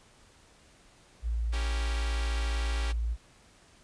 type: tone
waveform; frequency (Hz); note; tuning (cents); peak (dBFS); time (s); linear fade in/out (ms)
sine; 57; A#1; -38; -27; 1.22-3.17; 50
type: chord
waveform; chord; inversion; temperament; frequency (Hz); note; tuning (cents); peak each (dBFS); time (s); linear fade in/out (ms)
5% pulse; C# diminished seventh; none; equal; 277.2 / 329.6 / 392 / 466.2; C#4 / E4 / G4 / Bb4; 0 / 0 / 0 / 0; -30 / -36 / -30 / -33; 1.52-2.93; 20
effects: pink hiss -59 dBFS RMS until 3.83 s + resampled to 22050 Hz